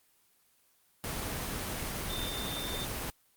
sine tone in noise, 3594 Hz, A7, 36 cents sharp, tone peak -38 dBFS, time 2.1-2.85 s, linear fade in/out 0 ms, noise pink, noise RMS -36 dBFS, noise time 1.04-3.1 s, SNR -5 dB, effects white hiss -68 dBFS RMS until 3.36 s + Opus 24 kbps

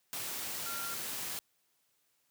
sine tone in noise, 1382 Hz, F6, 19 cents flat, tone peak -41 dBFS, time 0.66-0.94 s, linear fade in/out 0 ms, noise white, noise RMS -39 dBFS, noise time 0.13-1.39 s, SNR -5 dB, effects white hiss -75 dBFS RMS until 2.3 s + high-pass 80 Hz 12 dB/octave

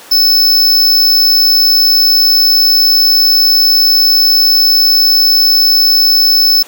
square tone, 5260 Hz, E8, 5 cents flat, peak -6 dBFS, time 0.11-6.63 s, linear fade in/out 10 ms, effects pink hiss -34 dBFS RMS until 6.67 s + high-pass 400 Hz 12 dB/octave

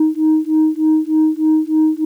sine beating tone pair, 311.1 / 314.4 Hz, D#4 / D#4, 0 / +18 cents, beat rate 3.3 Hz, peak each -13 dBFS, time 0-2.05 s, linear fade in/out 5 ms, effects tanh soft clip ceiling -7 dBFS + 8-bit

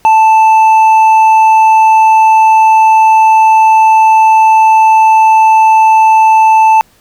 sine tone with hard clipping, 880 Hz, A5, in tune, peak -4 dBFS, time 0.05-6.81 s, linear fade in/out 0 ms, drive 4 dB, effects pink hiss -48 dBFS RMS until 7 s

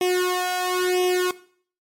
sawtooth tone with flanger, 363.4 Hz, F#4, 31 cents flat, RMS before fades -22 dBFS, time 0.01-1.31 s, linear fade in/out 2 ms, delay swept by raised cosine 0.34 to 1.28 ms, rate 0.98 Hz, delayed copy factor +0.95, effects noise-tail reverb RT60 0.5 s tail -17 dB re dry + MP3 64 kbps

